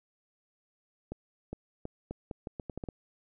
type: accelerating click train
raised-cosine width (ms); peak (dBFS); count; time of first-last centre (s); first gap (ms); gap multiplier
2; -24; 11; 1.12-2.888; 410; 0.79
effects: none